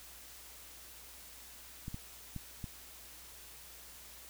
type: clicks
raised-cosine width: 5 ms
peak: -28 dBFS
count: 4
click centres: 1.881 / 1.944 / 2.363 / 2.642 s
effects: added 60 Hz sine -62 dBFS peak until 4.29 s + white hiss -53 dBFS RMS until 4.29 s